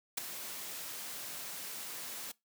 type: noise with ADSR envelope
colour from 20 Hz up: white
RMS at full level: -31 dBFS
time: 0.17-2.32 s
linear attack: 10 ms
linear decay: 8 ms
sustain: -12 dB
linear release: 8 ms
effects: noise-tail reverb RT60 0.2 s tail -22 dB re dry + high-pass 150 Hz 12 dB/octave